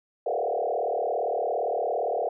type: tone with frequency modulation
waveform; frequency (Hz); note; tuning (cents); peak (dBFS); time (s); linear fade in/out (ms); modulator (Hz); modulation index
sine; 589; D5; +5; -24; 0.26-2.29; 5; 37.5; 4.3
effects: none